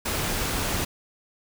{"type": "noise", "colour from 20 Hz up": "pink", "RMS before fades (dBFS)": -27, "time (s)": [0.05, 0.85], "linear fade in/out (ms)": 10, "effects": []}